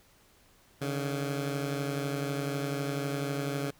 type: beating tone pair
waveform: 15% pulse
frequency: 139.7 / 151.7 Hz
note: C#3 / D#3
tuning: +14 / -44 cents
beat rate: 12 Hz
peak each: -25 / -32 dBFS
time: 0.81-3.71 s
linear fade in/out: 10 ms
effects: pink hiss -62 dBFS RMS until 3.79 s